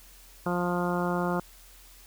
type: harmonic tone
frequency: 176.4 Hz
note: F3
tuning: 18 cents sharp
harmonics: 1 / 2 / 3 / 4 / 5 / 6 / 7 / 8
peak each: -29 / -32 / -34 / -35 / -36 / -37 / -37 / -38 dBFS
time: 0.46-1.4 s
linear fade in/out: 2 ms
effects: added 43 Hz sine -53 dBFS peak until 2.06 s + white hiss -54 dBFS RMS until 2.06 s